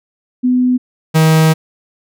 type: tone pair in turn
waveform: sine / 45% pulse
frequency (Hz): 250.7 / 158.75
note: B3 / D#3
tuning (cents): +26 / +35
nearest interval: minor sixth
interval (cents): 791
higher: first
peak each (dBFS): -9 / -7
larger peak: second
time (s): 0.43-0.78 / 1.14-1.54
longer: second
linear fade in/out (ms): 20
effects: none